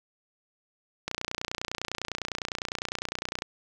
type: click train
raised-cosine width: 0.2 ms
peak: -13 dBFS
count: 71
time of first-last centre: 1.08-3.421 s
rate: 29.9 Hz
effects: none